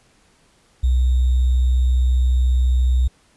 sine tone with sample-and-hold, 62.8 Hz, B1, 30 cents sharp, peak -13 dBFS, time 0.83-3.08 s, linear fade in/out 10 ms, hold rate 3675 Hz, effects pink hiss -57 dBFS RMS until 3.36 s + resampled to 24000 Hz

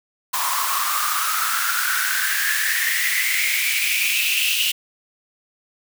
white noise with high-pass filter sweep, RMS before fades -21 dBFS, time 0.33-4.72 s, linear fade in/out 10 ms, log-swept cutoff 1000 to 2900 Hz, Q 8.7, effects none

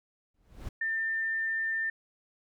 brown noise with exponential growth, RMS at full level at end -35 dBFS, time 0.34-0.69 s, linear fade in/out 5 ms, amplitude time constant 74 ms
sine tone, 1796 Hz, A6, 35 cents sharp, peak -28 dBFS, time 0.81-1.9 s, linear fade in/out 5 ms
effects none

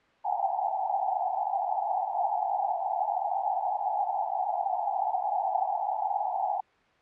white band-pass noise, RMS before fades -29 dBFS, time 0.24-6.61 s, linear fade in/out 10 ms, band 710 to 850 Hz, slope 96 dB/octave, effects white hiss -62 dBFS RMS until 7.01 s + low-pass 2000 Hz 12 dB/octave

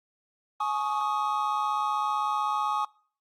triangle chord, Ab suspended fourth, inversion none, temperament equal with one note detuned, 844.6 / 1108.7 / 1244.5 Hz, Ab5 / Db6 / Eb6, +29 / 0 / 0 cents, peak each -28 dBFS, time 0.6-2.85 s, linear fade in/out 5 ms, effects noise-tail reverb RT60 0.5 s tail -24 dB re dry + Opus 24 kbps

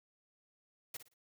white noise with echo, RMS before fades -43 dBFS, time 0.94-0.97 s, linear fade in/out 5 ms, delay 57 ms, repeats 3, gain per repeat -11 dB, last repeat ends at 1.141 s, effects none

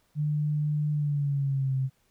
sine tone with pitch glide, 149.6 to 132.51 Hz, D3 to C3, +32 to +22 cents, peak -24 dBFS, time 0.15-1.9 s, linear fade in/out 50 ms, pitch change -210 cents, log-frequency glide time 0.92-1.75 s, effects pink hiss -69 dBFS RMS until 2.1 s

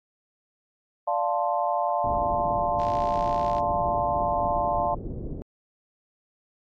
sine chord, D minor seventh, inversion none, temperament equal, 587.3 / 698.5 / 880 / 1046.5 Hz, D5 / F5 / A5 / C6, 0 / 0 / 0 / 0 cents, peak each -29 / -26 / -28 / -30 dBFS, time 1.07-4.95 s, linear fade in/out 10 ms
pink low-pass noise, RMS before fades -34 dBFS, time 2.04-5.42 s, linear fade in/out 0 ms, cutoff 450 Hz, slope 24 dB/octave
click train, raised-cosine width 0.2 ms, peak -26 dBFS, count 47, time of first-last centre 2.8-3.584 s, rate 58.7 Hz
effects AAC 48 kbps

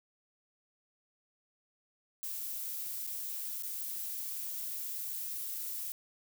violet noise with dropouts, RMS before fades -39 dBFS, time 2.23-5.92 s, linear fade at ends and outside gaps 0 ms, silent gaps 3.067-3.073 / 3.624-3.634 s, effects none

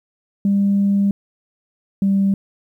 sine tone pair in turn, 199.5 / 196.19 Hz, G3 / G3, +31 / +2 cents, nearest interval unison, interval 29 cents, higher first, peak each -12 dBFS, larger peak neither, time 0.45-1.11 / 2.02-2.34 s, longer first, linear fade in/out 2 ms, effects tanh soft clip ceiling -9 dBFS + 9-bit

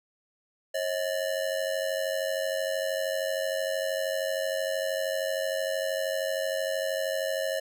square ring-modulated tone, 589 Hz, D5, 5 cents sharp, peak -25 dBFS, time 0.74-7.6 s, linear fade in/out 10 ms, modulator 46.5 Hz, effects none

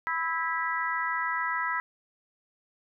harmonic tone with a mistuned harmonic, 326.8 Hz, E4, 15 cents flat, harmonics 3 / 4 / 5 / 6, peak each -32 / -32 / -34 / -32 dBFS, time 0.07-1.8 s, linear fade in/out 0 ms, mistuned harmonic 3, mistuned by +21 cents, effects none

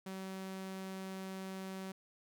sawtooth tone, 190.3 Hz, F#3, 49 cents sharp, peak -38 dBFS, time 0.06-1.92 s, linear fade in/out 5 ms, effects none

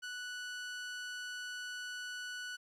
sawtooth tone, 1480 Hz, F#6, in tune, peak -37 dBFS, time 0.02-2.57 s, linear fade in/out 20 ms, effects low-pass 8000 Hz 12 dB/octave + 12-bit

